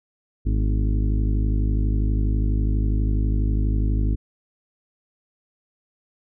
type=harmonic tone with a mistuned harmonic; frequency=52.2 Hz; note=G#1; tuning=10 cents sharp; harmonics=1 / 2 / 3 / 4 / 5 / 6 / 7 / 8; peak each=-19 / -25 / -35 / -33 / -33 / -34 / -45 / -43 dBFS; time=0.45-4.16 s; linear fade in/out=20 ms; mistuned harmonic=4; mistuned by=+73 cents; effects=none